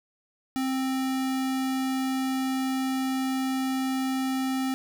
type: tone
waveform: square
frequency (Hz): 263.1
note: C4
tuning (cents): +10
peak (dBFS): -26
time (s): 0.56-4.74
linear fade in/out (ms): 0
effects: none